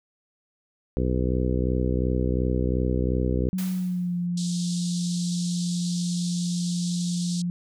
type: harmonic tone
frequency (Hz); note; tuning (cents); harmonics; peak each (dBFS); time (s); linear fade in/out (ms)
62.8; B1; +30; 1 / 2 / 3 / 4 / 5 / 6 / 7 / 8; -25 / -28 / -30 / -31 / -32 / -33 / -33 / -34; 0.97-3.49; 0
type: tone with pitch glide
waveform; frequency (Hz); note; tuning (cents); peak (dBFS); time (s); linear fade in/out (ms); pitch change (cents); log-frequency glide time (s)
sine; 185.9 to 175.47; F#3 to F3; +8 to +8; -24; 3.53-7.5; 0; -100; 3.64-4.17
type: noise with exponential decay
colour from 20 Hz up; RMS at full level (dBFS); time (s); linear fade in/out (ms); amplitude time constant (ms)
white; -36; 3.58-4.27; 5; 150
type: band-pass noise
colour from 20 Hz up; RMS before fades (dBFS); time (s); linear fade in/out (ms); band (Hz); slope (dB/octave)
pink; -37; 4.37-7.42; 5; 3600 to 8900; 48
effects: none